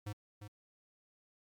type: tone with echo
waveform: square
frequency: 103.83 Hz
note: G#2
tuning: in tune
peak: -39 dBFS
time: 0.06-0.13 s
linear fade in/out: 10 ms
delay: 350 ms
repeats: 1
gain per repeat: -8 dB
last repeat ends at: 0.48 s
effects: MP3 96 kbps